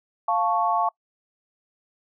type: chord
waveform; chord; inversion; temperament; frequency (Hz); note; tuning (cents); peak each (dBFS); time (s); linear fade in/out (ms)
sine; F augmented; none; equal; 698.5 / 880 / 1108.7; F5 / A5 / C#6; 0 / 0 / 0; -24; 0.28-0.89; 5
effects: noise-tail reverb RT60 0.1 s tail -25 dB re dry